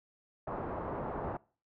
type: low-pass noise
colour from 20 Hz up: white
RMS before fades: -38 dBFS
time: 0.47-1.37 s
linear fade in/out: 5 ms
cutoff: 1000 Hz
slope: 24 dB/octave
effects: noise-tail reverb RT60 0.4 s tail -23 dB re dry